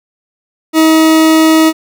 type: tone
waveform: 40% pulse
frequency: 318.3 Hz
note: D#4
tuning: 39 cents sharp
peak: -4 dBFS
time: 0.73-1.73 s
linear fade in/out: 50 ms
effects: none